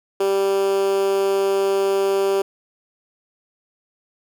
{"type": "tone with high-pass filter", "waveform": "10% pulse", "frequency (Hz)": 195.7, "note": "G3", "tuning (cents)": -3, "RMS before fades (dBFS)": -19, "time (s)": [0.2, 2.42], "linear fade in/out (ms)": 5, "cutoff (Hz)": 410, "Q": 6.1, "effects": []}